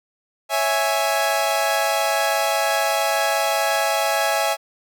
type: chord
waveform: sawtooth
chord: C# minor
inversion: none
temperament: equal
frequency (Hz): 554.4 / 659.3 / 830.6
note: C#5 / E5 / G#5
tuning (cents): 0 / 0 / 0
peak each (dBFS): -22 / -18 / -18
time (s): 0.49-4.57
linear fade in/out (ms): 50
effects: none